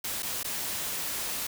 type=noise with dropouts; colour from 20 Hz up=white; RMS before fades=-33 dBFS; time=0.04-1.47 s; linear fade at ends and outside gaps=5 ms; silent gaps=0.224-0.229 / 0.432-0.444 s; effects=none